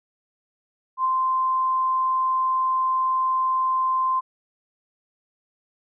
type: tone with ADSR envelope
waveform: sine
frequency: 1041 Hz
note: C6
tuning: 9 cents flat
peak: -17 dBFS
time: 0.97-4.21 s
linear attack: 76 ms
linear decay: 12 ms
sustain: -2 dB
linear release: 24 ms
effects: none